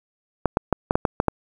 clicks, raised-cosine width 1 ms, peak -3 dBFS, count 8, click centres 0.457 / 0.571 / 0.727 / 0.909 / 0.955 / 1.052 / 1.201 / 1.283 s, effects 7-bit

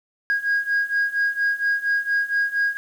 sine beating tone pair, 1635 / 1639.3 Hz, G#6 / G#6, -28 / -23 cents, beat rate 4.3 Hz, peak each -22 / -20 dBFS, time 0.3-2.77 s, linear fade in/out 0 ms, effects tanh soft clip ceiling -15 dBFS + 8-bit

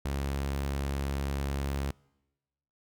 sawtooth tone, 69.3 Hz, C#2, in tune, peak -26 dBFS, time 0.05-1.91 s, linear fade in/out 5 ms, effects noise-tail reverb RT60 1.0 s tail -25 dB re dry

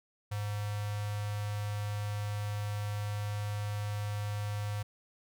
square tone with notch filter, 103.83 Hz, G#2, in tune, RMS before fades -35 dBFS, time 0.31-4.83 s, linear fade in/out 10 ms, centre 310 Hz, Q 1.1, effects none

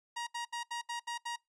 sawtooth tone bursts, 946 Hz, A#5, 25 cents sharp, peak -32 dBFS, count 7, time 0.16-1.362 s, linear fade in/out 10 ms, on 110 ms, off 72 ms, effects noise-tail reverb RT60 0.2 s tail -24 dB re dry + resampled to 22050 Hz

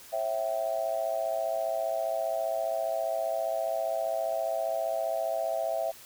sine tone with amplitude modulation, 659.3 Hz, E5, in tune, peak -23 dBFS, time 0.12-5.92 s, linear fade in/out 20 ms, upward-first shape sine, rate 115 Hz, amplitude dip 95%, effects white hiss -50 dBFS RMS until 6.05 s

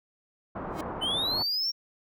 white low-pass noise, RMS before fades -36 dBFS, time 0.55-1.43 s, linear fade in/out 10 ms, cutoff 1100 Hz, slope 24 dB/octave
35% pulse tone with exponential growth, 313.2 Hz, D#4, 11 cents sharp, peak -27 dBFS, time 0.69-0.81 s, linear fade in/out 5 ms, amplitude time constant 24 ms
triangle linear sweep, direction up, 2970 to 5588 Hz, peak -25 dBFS, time 1.01-1.72 s, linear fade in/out 20 ms
effects none

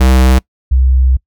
square / sine tone pair in turn, 64.5 / 64.5 Hz, C2 / C2, -24 / -24 cents, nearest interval unison, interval 0 cents, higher neither, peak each -6 dBFS, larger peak neither, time 0-0.39 / 0.71-1.17 s, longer second, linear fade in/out 10 ms, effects noise-tail reverb RT60 0.1 s tail -24 dB re dry

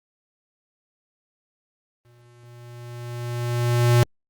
square tone with exponential growth, 120 Hz, B2, 49 cents flat, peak -13 dBFS, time 2.05-4.03 s, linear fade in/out 0 ms, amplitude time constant 430 ms, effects Opus 32 kbps

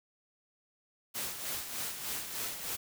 white noise with tremolo, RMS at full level -36 dBFS, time 1.14-2.77 s, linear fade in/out 20 ms, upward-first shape sine, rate 3.3 Hz, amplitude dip 55%, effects none

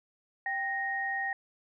sine tone pair together, 784 / 1864.7 Hz, G5 / A#6, 0 / 0 cents, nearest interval octave + minor third, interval 1500 cents, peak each -35 / -31 dBFS, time 0.46-1.33 s, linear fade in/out 2 ms, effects none

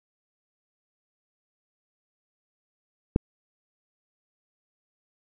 click, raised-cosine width 3 ms, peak -6 dBFS, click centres 3.161 s, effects none

